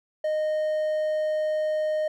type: tone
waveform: triangle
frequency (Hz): 617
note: D#5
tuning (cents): -15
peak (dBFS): -21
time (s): 0.24-2.08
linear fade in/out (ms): 5
effects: none